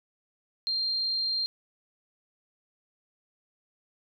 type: tone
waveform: sine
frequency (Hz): 4186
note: C8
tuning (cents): 0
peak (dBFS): -26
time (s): 0.67-1.46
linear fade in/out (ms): 0
effects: none